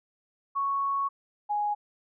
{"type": "tone pair in turn", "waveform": "sine", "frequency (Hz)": [1108.7, 830.6], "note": ["C#6", "G#5"], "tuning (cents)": [0, 0], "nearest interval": "perfect fourth", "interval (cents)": 500, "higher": "first", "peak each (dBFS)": -25, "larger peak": "neither", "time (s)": [[0.55, 1.09], [1.49, 1.75]], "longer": "first", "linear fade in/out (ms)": 20, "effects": []}